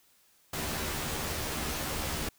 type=noise with comb filter; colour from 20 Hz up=pink; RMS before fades=-34 dBFS; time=0.53-2.29 s; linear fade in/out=5 ms; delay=13 ms; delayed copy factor=+0.8; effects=white hiss -65 dBFS RMS until 2.38 s